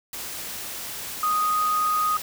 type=tone in noise; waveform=sine; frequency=1244.5 Hz; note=D#6; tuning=in tune; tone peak=-20 dBFS; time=1.23-2.17 s; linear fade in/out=2 ms; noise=white; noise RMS=-34 dBFS; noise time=0.13-2.22 s; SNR=+11 dB; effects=none

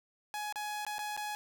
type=tone with dropouts; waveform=sawtooth; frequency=839 Hz; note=G#5; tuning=17 cents sharp; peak=-32 dBFS; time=0.34-1.35 s; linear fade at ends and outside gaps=0 ms; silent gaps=0.525-0.558 / 0.85-0.866 / 0.983-0.991 / 1.166-1.175 s; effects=none

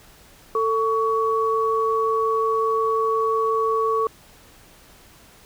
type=tone pair together; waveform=sine; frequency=445.9 / 1123.6 Hz; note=A4 / C#6; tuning=+23 / +23 cents; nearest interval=octave + major third; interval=1600 cents; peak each=-21 dBFS; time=0.55-4.07 s; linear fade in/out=2 ms; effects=pink hiss -50 dBFS RMS until 5.45 s

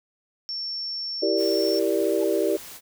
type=tone; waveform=sine; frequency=5440 Hz; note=F8; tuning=46 cents flat; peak=-28 dBFS; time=0.49-1.79 s; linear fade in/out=0 ms
type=chord; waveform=sine; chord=E half-diminished seventh; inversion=none; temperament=equal; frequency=329.6 / 392 / 466.2 / 587.3 Hz; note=E4 / G4 / Bb4 / D5; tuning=0 / 0 / 0 / 0 cents; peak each=-26 / -24 / -27 / -26 dBFS; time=1.22-2.57 s; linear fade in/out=10 ms
type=noise; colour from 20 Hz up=white; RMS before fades=-41 dBFS; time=1.36-2.81 s; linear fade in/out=50 ms
type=tone with exponential growth; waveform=triangle; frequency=860 Hz; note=A5; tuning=40 cents flat; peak=-34 dBFS; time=2.15-2.24 s; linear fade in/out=5 ms; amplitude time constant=19 ms
effects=none

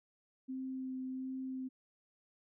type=tone with vibrato; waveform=sine; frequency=260.5 Hz; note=C4; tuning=7 cents flat; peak=-38 dBFS; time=0.48-1.69 s; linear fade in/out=20 ms; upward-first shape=sine; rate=1.4 Hz; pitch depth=10 cents each way; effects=none

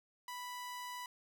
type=tone; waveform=sawtooth; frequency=987.8 Hz; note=B5; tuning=in tune; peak=-39 dBFS; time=0.28-1.06 s; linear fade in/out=2 ms; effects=none

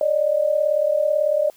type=tone pair together; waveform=sine; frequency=570.9 / 609 Hz; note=D5 / D#5; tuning=-49 / -37 cents; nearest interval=minor second; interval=112 cents; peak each=-21 / -18 dBFS; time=0.01-1.5 s; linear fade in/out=2 ms; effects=white hiss -54 dBFS RMS until 1.56 s

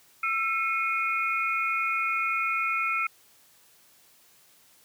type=tone cluster; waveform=sine; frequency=1335 / 2166 / 2468 Hz; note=E6 / C#7 / D#7; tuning=+22 / -41 / -15 cents; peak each=-28 / -30 / -29 dBFS; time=0.23-3.07 s; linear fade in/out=5 ms; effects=white hiss -59 dBFS RMS until 4.84 s + high-pass 60 Hz 12 dB/octave

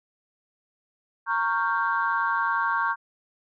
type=chord; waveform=sine; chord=G half-diminished seventh; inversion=first; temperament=equal with one note detuned; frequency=925.9 / 1108.7 / 1396.9 / 1568 Hz; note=Bb5 / Db6 / F6 / G6; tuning=-12 / 0 / 0 / 0 cents; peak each=-27 / -26 / -30 / -27 dBFS; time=1.26-2.96 s; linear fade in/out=50 ms; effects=tanh soft clip ceiling -12 dBFS

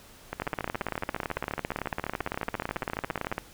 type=two click trains; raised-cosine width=0.5 ms; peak=-16 / -14 dBFS; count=44 / 54; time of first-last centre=0.33-3.316 / 0.42-3.381 s; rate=14.4 / 17.9 Hz; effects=pink hiss -52 dBFS RMS until 3.53 s

